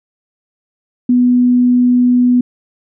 sine tone, 246.9 Hz, B3, in tune, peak -7 dBFS, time 1.09-2.41 s, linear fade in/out 5 ms, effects none

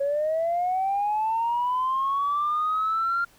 sine linear sweep, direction up, 551 to 1396.9 Hz, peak -21 dBFS, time 0-3.25 s, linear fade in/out 10 ms, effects tanh soft clip ceiling -18 dBFS + pink hiss -57 dBFS RMS until 3.38 s

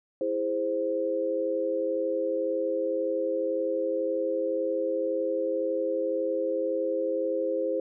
sine chord, E augmented, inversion none, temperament equal with one note detuned, 329.6 / 411.5 / 523.3 Hz, E4 / G#4 / B#4, 0 / -16 / 0 cents, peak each -32 / -32 / -27 dBFS, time 0.21-7.8 s, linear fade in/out 2 ms, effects none

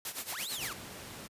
white noise with tremolo, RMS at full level -36 dBFS, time 0.05-0.73 s, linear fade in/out 2 ms, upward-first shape sine, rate 8.8 Hz, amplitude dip 80%
sawtooth linear two-way sweep, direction up then down, 554.4 to 4435 to 1004 Hz, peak -35 dBFS, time 0.32-0.73 s, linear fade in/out 5 ms, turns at 0.5 s
pink noise, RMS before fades -45 dBFS, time 0.57-1.28 s, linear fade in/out 20 ms
effects high-pass 80 Hz 12 dB/octave + resampled to 32000 Hz

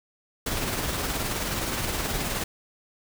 pink noise with tremolo, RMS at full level -27 dBFS, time 0.46-2.44 s, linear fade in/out 5 ms, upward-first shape triangle, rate 19 Hz, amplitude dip 40%, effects none

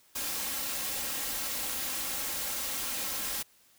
white noise with comb filter, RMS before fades -34 dBFS, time 0.15-3.43 s, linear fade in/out 10 ms, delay 3.7 ms, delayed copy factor +0.55, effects white hiss -63 dBFS RMS until 3.78 s

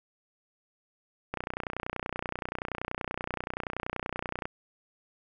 click train, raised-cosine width 0.5 ms, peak -17 dBFS, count 96, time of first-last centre 1.34-4.455 s, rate 30.5 Hz, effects none

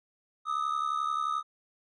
triangle ring-modulated tone, 1244.5 Hz, D#6, in tune, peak -23 dBFS, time 0.45-1.43 s, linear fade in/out 50 ms, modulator 35.7 Hz, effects resampled to 22050 Hz

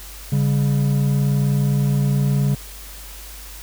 triangle tone pair together, 140.04 / 199.2 Hz, C#3 / G3, +18 / +28 cents, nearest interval tritone, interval 610 cents, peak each -14 / -21 dBFS, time 0.32-2.55 s, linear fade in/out 5 ms, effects added 50 Hz sine -37 dBFS peak until 3.62 s + white hiss -39 dBFS RMS until 3.62 s

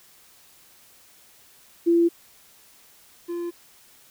sine / triangle tone pair in turn, 339.5 / 345 Hz, F4 / F4, -49 / -21 cents, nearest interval unison, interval 28 cents, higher second, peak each -15 / -25 dBFS, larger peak first, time 1.86-2.09 / 3.28-3.51 s, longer neither, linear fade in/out 20 ms, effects white hiss -54 dBFS RMS until 4.1 s

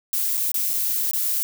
violet noise with dropouts, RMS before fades -23 dBFS, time 0.13-1.43 s, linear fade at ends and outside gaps 0 ms, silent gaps 0.371-0.376 / 0.517-0.543 / 0.733-0.737 / 1.111-1.134 s, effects none

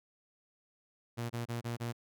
sawtooth tone bursts, 118.1 Hz, A#2, 23 cents sharp, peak -31 dBFS, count 5, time 1.17-1.928 s, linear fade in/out 20 ms, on 130 ms, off 27 ms, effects none

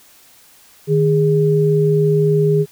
sine tone pair together, 154.38 / 411.2 Hz, D#3 / G#4, -13 / -17 cents, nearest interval octave + perfect fourth, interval 1696 cents, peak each -14 dBFS, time 0.87-2.66 s, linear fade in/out 50 ms, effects white hiss -48 dBFS RMS until 2.71 s

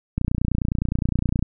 click train, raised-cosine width 5 ms, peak -9 dBFS, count 38, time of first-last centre 0.18-1.426 s, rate 29.7 Hz, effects none

